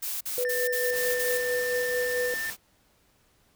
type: noise bursts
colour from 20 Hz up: blue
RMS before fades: -32 dBFS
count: 6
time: 0.02-1.38 s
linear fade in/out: 10 ms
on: 190 ms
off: 44 ms
type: tone with tremolo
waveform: sine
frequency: 493.9 Hz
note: B4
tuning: in tune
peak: -25 dBFS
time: 0.38-2.34 s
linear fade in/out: 0 ms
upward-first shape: sine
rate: 4.5 Hz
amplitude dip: 35%
type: tone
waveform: triangle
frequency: 1789 Hz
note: A6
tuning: 28 cents sharp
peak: -28 dBFS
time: 0.45-2.5 s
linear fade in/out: 0 ms
type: noise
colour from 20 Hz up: white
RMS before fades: -37 dBFS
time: 0.89-2.57 s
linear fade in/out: 50 ms
effects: pink hiss -65 dBFS RMS until 3.55 s